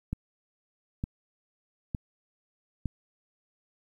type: click train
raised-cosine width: 5 ms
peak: -18 dBFS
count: 4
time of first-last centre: 0.13-2.857 s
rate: 1.1 Hz
effects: 10-bit